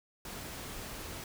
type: noise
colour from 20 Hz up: pink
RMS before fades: -43 dBFS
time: 0.25-1.24 s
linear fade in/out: 2 ms
effects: none